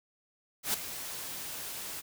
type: noise with ADSR envelope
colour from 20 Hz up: white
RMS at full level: -28 dBFS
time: 0.63-2.02 s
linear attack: 110 ms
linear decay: 5 ms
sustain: -12 dB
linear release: 29 ms
effects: none